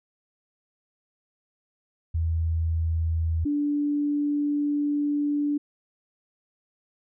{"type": "tone pair in turn", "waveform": "sine", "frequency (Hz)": [81.8, 291.5], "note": ["E2", "D4"], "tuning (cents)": [-13, -13], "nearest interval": "octave + minor seventh", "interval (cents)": 2200, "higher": "second", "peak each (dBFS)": -22, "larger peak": "neither", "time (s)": [[2.14, 3.45], [3.45, 5.58]], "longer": "second", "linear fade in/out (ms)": 10, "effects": []}